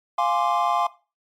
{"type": "chord", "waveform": "triangle", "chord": "D half-diminished seventh", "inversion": "first", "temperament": "equal", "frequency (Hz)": [698.5, 830.6, 1046.5, 1174.7], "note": ["F5", "Ab5", "C6", "D6"], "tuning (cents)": [0, 0, 0, 0], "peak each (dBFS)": [-22, -23, -22, -25], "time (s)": [0.18, 0.87], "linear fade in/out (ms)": 5, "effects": ["noise-tail reverb RT60 0.3 s tail -17 dB re dry", "MP3 96 kbps"]}